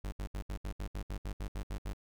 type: tone bursts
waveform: 40% pulse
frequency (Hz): 50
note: G1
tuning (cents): +35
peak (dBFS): -35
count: 13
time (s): 0.04-1.934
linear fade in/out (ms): 5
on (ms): 82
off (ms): 69
effects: none